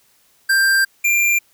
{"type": "tone pair in turn", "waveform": "square", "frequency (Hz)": [1582, 2381], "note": ["G6", "D7"], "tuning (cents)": [15, 23], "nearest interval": "perfect fifth", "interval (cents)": 708, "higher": "second", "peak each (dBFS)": [-13, -14], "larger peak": "first", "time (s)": [[0.49, 0.85], [1.04, 1.39]], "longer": "first", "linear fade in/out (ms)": 10, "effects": ["white hiss -57 dBFS RMS until 1.53 s"]}